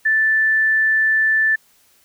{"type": "tone", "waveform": "sine", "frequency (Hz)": 1760, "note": "A6", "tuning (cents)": 0, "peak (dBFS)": -13, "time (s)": [0.05, 1.56], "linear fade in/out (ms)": 10, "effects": ["white hiss -56 dBFS RMS until 2.04 s"]}